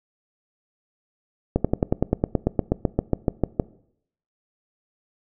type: slowing click train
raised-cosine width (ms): 2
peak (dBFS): -5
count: 18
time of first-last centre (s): 1.56-3.598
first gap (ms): 86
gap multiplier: 1.04
effects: noise-tail reverb RT60 0.7 s tail -21 dB re dry